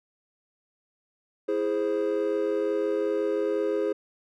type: chord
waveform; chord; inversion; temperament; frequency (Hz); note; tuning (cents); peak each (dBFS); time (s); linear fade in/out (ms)
triangle; E augmented; none; equal; 329.6 / 415.3 / 523.3; E4 / G#4 / B#4; 0 / 0 / 0; -28 / -24 / -27; 1.48-3.93; 10
effects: tanh soft clip ceiling -14 dBFS